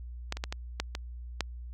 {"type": "clicks", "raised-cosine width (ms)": 0.2, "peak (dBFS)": [-14, -21, -15, -17, -12, -17, -11], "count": 7, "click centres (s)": [0.324, 0.37, 0.439, 0.525, 0.8, 0.951, 1.407], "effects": ["added 60 Hz sine -39 dBFS peak until 1.73 s"]}